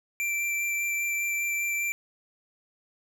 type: tone with vibrato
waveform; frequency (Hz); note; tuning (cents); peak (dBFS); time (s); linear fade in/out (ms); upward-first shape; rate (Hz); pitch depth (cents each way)
square; 2349; D7; 0; -27; 0.2-1.92; 0; triangle; 5; 11
effects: none